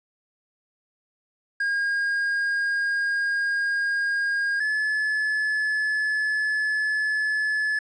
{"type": "tone pair in turn", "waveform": "triangle", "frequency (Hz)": [1624, 1720.5], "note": ["G#6", "A6"], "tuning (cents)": [-39, -39], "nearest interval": "minor second", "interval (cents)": 100, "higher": "second", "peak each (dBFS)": -20, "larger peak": "neither", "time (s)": [[1.6, 4.6], [4.6, 7.79]], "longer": "second", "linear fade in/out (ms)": 5, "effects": ["resampled to 22050 Hz", "10-bit"]}